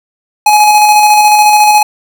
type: tone with tremolo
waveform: square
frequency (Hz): 842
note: G#5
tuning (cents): +24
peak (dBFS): -3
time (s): 0.46-1.83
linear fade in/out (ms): 5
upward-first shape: square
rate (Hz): 14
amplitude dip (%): 25
effects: none